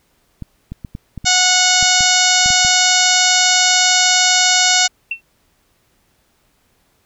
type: clicks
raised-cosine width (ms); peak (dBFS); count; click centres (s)
5; -15; 11; 0.423 / 0.72 / 0.848 / 0.951 / 1.177 / 1.245 / 1.827 / 2.007 / 2.46 / 2.504 / 2.649
type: harmonic tone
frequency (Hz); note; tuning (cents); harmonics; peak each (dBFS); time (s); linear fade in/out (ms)
733; F#5; -16; 1 / 2 / 3 / 4 / 5 / 6 / 7 / 8 / 9 / 10; -20 / -20 / -20 / -20 / -20 / -20 / -20 / -20 / -20 / -20; 1.25-4.88; 20
type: tone with exponential decay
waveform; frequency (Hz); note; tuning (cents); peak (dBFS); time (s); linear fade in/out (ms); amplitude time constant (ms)
sine; 2699; E7; +40; -15; 5.11-5.21; 5; 21
effects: pink hiss -60 dBFS RMS until 7.05 s